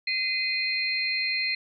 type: tone cluster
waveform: sine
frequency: 2055 / 2476 / 4183 Hz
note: C7 / D#7 / C8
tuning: -32 / -9 / -1 cents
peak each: -29 dBFS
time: 0.07-1.55 s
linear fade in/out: 5 ms
effects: none

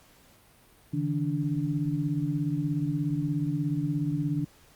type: tone cluster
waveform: sine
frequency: 143.2 / 160 / 290.7 Hz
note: D3 / D#3 / D4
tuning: -43 / +49 / -18 cents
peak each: -30 dBFS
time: 0.93-4.45 s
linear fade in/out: 10 ms
effects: pink hiss -58 dBFS RMS until 4.75 s + Opus 48 kbps

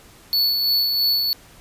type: tone with tremolo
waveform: square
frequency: 4435 Hz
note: C#8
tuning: in tune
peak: -16 dBFS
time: 0.33-1.33 s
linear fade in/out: 0 ms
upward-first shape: sine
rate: 3 Hz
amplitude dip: 35%
effects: pink hiss -48 dBFS RMS until 1.6 s + resampled to 32000 Hz

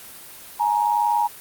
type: tone pair together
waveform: sine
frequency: 839.6 / 940 Hz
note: G#5 / A#5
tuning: +19 / +14 cents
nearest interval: major second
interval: 195 cents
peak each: -20 dBFS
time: 0.59-1.28 s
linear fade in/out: 20 ms
effects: white hiss -41 dBFS RMS until 1.4 s + Opus 32 kbps

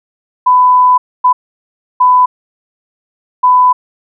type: tone bursts at uneven times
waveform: sine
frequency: 1000 Hz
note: B5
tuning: 21 cents sharp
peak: -4 dBFS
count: 4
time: 0.46-0.98 / 1.24-1.33 / 2-2.26 / 3.43-3.73 s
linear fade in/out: 10 ms
effects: none

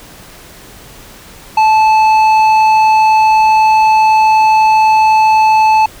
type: tone with tanh clipping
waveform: sine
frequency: 872 Hz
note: A5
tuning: 16 cents flat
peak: -7 dBFS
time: 1.57-5.86 s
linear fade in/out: 5 ms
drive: 9 dB
effects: pink hiss -36 dBFS RMS until 6 s

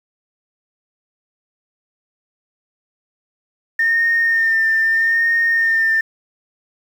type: tone with vibrato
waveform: sine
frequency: 1818 Hz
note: A#6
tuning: 44 cents flat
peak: -12 dBFS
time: 3.79-6.01 s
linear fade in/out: 5 ms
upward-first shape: sine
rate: 0.79 Hz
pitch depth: 25 cents each way
effects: tanh soft clip ceiling -8 dBFS + 7-bit

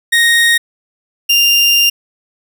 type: tone pair in turn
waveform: 30% pulse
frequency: 1864.7 / 2794 Hz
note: A#6 / F7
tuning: 0 / 0 cents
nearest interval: perfect fifth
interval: 700 cents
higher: second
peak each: -5 dBFS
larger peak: neither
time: 0.12-0.58 / 1.29-1.9 s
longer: second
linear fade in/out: 10 ms
effects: none

